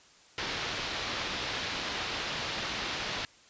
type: low-pass noise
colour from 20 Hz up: white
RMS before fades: -35 dBFS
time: 0.38-3.25 s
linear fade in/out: 0 ms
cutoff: 4500 Hz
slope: 24 dB/octave
effects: white hiss -58 dBFS RMS until 3.49 s + resampled to 16000 Hz